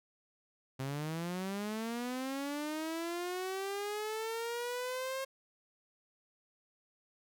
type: linear sweep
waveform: sawtooth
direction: up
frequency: 130 to 538 Hz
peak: -32 dBFS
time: 0.79-5.25 s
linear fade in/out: 10 ms
effects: none